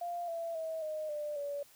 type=tone with pitch steps; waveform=sine; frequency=696 / 669.2 / 643.4 / 618.6 / 594.8 / 571.9 Hz; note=F5 / E5 / E5 / D#5 / D5 / D5; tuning=-6 / +26 / -42 / -10 / +22 / -46 cents; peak=-35 dBFS; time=0.01-1.63 s; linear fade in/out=5 ms; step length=270 ms; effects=white hiss -61 dBFS RMS until 1.75 s